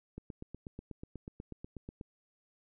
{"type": "click train", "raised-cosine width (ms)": 3, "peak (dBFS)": -30, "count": 16, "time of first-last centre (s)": [0.18, 2.012], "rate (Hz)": 8.19, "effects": []}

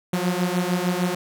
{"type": "beating tone pair", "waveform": "sawtooth", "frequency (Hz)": [175.9, 182.5], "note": ["F3", "F#3"], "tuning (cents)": [13, -24], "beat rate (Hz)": 6.6, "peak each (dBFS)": -20, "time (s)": [0.13, 1.15], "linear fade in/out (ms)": 5, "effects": []}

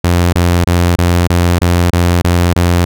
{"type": "tone bursts", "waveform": "sawtooth", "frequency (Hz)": 87.31, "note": "F2", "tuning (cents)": 0, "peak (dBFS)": -4, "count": 9, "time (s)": [0.04, 2.85], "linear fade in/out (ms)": 5, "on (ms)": 290, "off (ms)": 25, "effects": []}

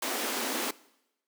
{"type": "high-pass noise", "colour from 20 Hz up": "pink", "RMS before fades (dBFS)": -32, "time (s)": [0.02, 0.71], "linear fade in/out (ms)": 5, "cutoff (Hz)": 220, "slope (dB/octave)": 96, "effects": ["noise-tail reverb RT60 0.9 s tail -21 dB re dry"]}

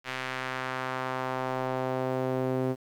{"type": "tone with band-pass filter sweep", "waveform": "sawtooth", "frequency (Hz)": 129.7, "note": "C3", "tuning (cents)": -15, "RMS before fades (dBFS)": -31, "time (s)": [0.04, 2.76], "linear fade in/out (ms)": 50, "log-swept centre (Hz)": [2200, 370], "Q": 1.2, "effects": ["9-bit"]}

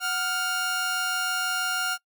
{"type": "tone pair together", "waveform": "sawtooth", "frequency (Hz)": [743.1, 1400], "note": ["F#5", "F6"], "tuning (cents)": [7, 4], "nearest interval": "major seventh", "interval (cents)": 1097, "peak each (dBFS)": [-29, -22], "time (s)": [0, 1.98], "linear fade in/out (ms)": 50, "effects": ["noise-tail reverb RT60 0.1 s tail -22 dB re dry"]}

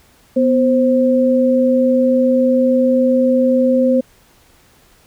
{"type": "tone pair together", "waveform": "sine", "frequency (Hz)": [248.2, 524.7], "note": ["B3", "C5"], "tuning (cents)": [9, 5], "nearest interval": "octave + minor second", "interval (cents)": 1296, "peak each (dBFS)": -13, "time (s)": [0.36, 4.01], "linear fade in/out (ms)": 10, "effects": ["pink hiss -51 dBFS RMS until 5.06 s"]}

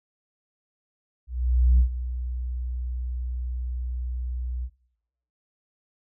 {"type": "tone with ADSR envelope", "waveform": "sine", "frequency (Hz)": 61.7, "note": "B1", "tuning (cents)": -1, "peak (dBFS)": -12, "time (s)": [1.27, 4.7], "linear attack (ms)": 520, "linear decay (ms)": 93, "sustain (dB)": -15, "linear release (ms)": 60, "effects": ["noise-tail reverb RT60 0.8 s tail -20 dB re dry", "tanh soft clip ceiling -12 dBFS"]}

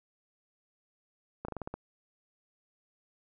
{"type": "slowing click train", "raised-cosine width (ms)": 1, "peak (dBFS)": -23, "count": 7, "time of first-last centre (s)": [1.45, 1.74], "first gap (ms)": 34, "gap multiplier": 1.14, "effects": []}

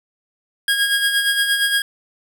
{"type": "tone with tremolo", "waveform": "25% pulse", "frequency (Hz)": 1635, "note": "G#6", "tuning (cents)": -28, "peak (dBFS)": -10, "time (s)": [0.68, 1.82], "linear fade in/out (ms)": 2, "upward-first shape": "sine", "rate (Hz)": 8.6, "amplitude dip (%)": 50, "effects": []}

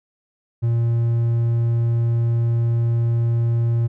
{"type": "tone", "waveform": "triangle", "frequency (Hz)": 116.8, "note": "A#2", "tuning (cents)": 4, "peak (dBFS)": -14, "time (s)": [0.62, 3.88], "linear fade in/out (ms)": 20, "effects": []}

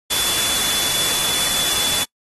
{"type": "tone in noise", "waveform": "sine", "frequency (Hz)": 3457, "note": "A7", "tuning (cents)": -31, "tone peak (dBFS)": -23, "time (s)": [0.1, 2.04], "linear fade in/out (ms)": 10, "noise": "white", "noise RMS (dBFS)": -20, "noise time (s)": [0.1, 2.04], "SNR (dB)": -6, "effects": ["noise-tail reverb RT60 0.1 s tail -24 dB re dry", "AAC 32 kbps"]}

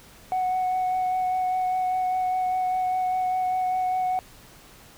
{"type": "tone with vibrato", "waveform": "sine", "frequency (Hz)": 740, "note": "F#5", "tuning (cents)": 0, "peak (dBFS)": -20, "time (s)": [0.32, 4.19], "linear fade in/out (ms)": 0, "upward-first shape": "sine", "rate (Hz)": 5, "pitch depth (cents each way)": 11, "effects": ["tanh soft clip ceiling -20 dBFS", "pink hiss -50 dBFS RMS until 4.97 s"]}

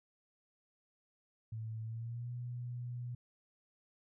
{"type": "tone with pitch glide", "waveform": "sine", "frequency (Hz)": [111.2, 121.97], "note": ["A2", "B2"], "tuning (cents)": [19, -21], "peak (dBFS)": -39, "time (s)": [1.52, 3.15], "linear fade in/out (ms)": 5, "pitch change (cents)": 160, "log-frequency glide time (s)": [1.84, 2.31], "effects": []}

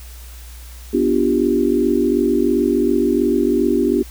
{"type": "chord", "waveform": "sine", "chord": "G dominant seventh", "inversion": "first", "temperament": "equal", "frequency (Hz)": [246.9, 293.7, 349.2, 392], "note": ["B3", "D4", "F4", "G4"], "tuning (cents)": [0, 0, 0, 0], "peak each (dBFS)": -19, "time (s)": [0.93, 4.03], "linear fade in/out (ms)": 10, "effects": ["added 60 Hz sine -34 dBFS peak until 4.1 s", "white hiss -43 dBFS RMS until 4.1 s"]}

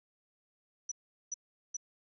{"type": "tone bursts", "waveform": "sine", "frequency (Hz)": 5920, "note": "F#8", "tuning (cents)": 0, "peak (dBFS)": -34, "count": 3, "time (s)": [0.89, 1.768], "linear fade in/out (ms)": 5, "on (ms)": 26, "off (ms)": 400, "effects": []}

